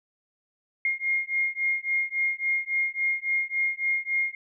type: beating tone pair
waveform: sine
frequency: 2132 / 2135.6 Hz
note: C7 / C7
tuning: +32 / +35 cents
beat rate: 3.6 Hz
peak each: -27 dBFS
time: 0.85-4.35 s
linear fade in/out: 2 ms
effects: none